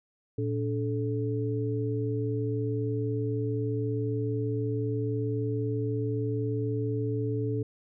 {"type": "tone cluster", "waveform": "sine", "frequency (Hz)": [115.1, 288.8, 432.7], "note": ["A#2", "D4", "A4"], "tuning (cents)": [-22, -29, -29], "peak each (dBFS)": [-29, -34, -32], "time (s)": [0.38, 7.63], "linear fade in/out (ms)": 5, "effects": []}